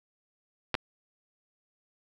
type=clicks; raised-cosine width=0.3 ms; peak=-10 / -12 dBFS; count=2; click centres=0.743 / 0.751 s; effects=none